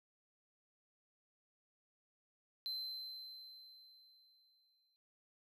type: tone with exponential decay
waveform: triangle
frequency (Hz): 4084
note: C8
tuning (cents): -43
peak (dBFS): -37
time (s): 2.66-4.96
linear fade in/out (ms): 0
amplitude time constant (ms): 500
effects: none